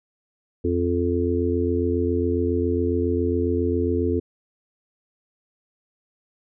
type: harmonic tone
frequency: 87.31 Hz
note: F2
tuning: in tune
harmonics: 1 / 3 / 4 / 5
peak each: -25 / -25 / -25 / -25 dBFS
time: 0.64-4.2 s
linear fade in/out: 10 ms
effects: none